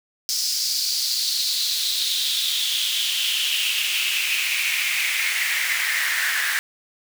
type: noise with high-pass filter sweep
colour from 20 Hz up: pink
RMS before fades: -23 dBFS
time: 0.29-6.59 s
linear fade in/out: 0 ms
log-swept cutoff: 5200 to 1700 Hz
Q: 4.9
effects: none